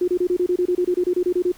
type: tone bursts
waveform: sine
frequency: 358.2 Hz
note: F4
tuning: 44 cents sharp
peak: -16 dBFS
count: 16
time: 0.01-1.519 s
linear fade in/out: 5 ms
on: 69 ms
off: 27 ms
effects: pink hiss -48 dBFS RMS until 1.57 s